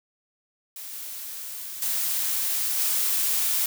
blue noise with level steps, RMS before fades -38 / -36 / -26 / -24 dBFS, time 0.76-3.66 s, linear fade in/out 2 ms, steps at 0.93 / 1.82 / 2.78 s, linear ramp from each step 2 ms, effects none

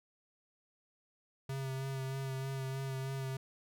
square tone with vibrato, 134 Hz, C3, 42 cents sharp, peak -37 dBFS, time 1.49-3.37 s, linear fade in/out 5 ms, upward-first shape sine, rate 3.2 Hz, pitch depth 21 cents each way, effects none

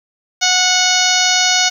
harmonic tone, 734 Hz, F#5, 14 cents flat, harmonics 1 / 2 / 3 / 4 / 5 / 6 / 7 / 8 / 9, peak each -20 / -20 / -20 / -20 / -20 / -20 / -20 / -20 / -20 dBFS, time 0.41-1.7 s, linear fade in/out 20 ms, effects 7-bit

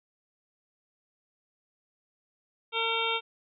harmonic tone, 455.3 Hz, A#4, 41 cents flat, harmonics 1 / 2 / 3 / 5 / 6 / 7 / 8, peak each -34 / -34 / -34 / -34 / -34 / -34 / -34 dBFS, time 2.72-3.21 s, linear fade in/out 50 ms, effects none

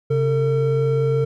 triangle tone pair together, 134.8 / 452.8 Hz, C#3 / A4, -48 / +50 cents, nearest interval octave + major sixth, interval 2098 cents, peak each -17 dBFS, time 0.1-1.25 s, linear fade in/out 10 ms, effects none

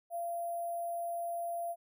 sine tone with sample-and-hold, 685 Hz, F5, 34 cents flat, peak -34 dBFS, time 0.1-1.76 s, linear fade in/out 50 ms, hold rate 11025 Hz, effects none

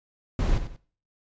brown noise with echo, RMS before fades -23 dBFS, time 0.39-0.58 s, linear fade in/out 2 ms, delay 92 ms, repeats 2, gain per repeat -10 dB, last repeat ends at 0.764 s, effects noise-tail reverb RT60 0.4 s tail -17 dB re dry + resampled to 16000 Hz

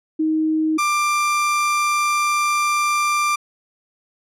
sine / 30% pulse tone pair in turn, 314.1 / 1185.9 Hz, D#4 / D6, +16 / +16 cents, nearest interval octave + major seventh, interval 2300 cents, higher second, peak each -16 / -14 dBFS, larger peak second, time 0.19-0.78 / 0.78-3.36 s, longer second, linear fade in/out 10 ms, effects low-pass 11000 Hz 12 dB/octave

